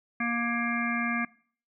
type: harmonic tone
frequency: 235.7 Hz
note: A#3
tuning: 19 cents sharp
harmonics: 1 / 3 / 5 / 7 / 9 / 10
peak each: -30 / -38 / -35 / -33 / -33 / -37 dBFS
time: 0.2-1.25 s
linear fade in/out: 5 ms
effects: noise-tail reverb RT60 0.5 s tail -22 dB re dry